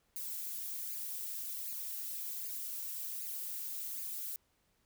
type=noise with flanger; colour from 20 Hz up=violet; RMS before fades=-41 dBFS; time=0.16-4.36 s; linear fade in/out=0 ms; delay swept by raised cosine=0.43 to 5.43 ms; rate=1.3 Hz; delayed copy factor=+0.7; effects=pink hiss -75 dBFS RMS until 4.85 s